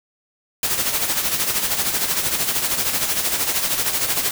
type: noise with tremolo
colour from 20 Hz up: white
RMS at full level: -19 dBFS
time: 0.63-4.31 s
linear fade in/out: 2 ms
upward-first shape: sine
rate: 13 Hz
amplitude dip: 55%
effects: none